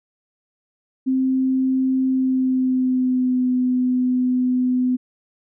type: tone with pitch glide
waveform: sine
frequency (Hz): 261.6 to 252.1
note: C4 to B3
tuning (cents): 0 to +36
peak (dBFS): -16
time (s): 1.06-4.97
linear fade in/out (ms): 20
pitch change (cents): -64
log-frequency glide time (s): 2.07-3.48
effects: none